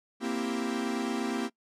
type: chord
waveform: 45% pulse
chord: C dominant seventh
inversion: third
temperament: equal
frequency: 233.1 / 261.6 / 329.6 / 392 Hz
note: Bb3 / C4 / E4 / G4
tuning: 0 / 0 / 0 / 0 cents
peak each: -33 / -34 / -37 / -37 dBFS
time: 0.2-1.5 s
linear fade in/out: 50 ms
effects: noise-tail reverb RT60 0.1 s tail -22 dB re dry + low-pass 9000 Hz 12 dB/octave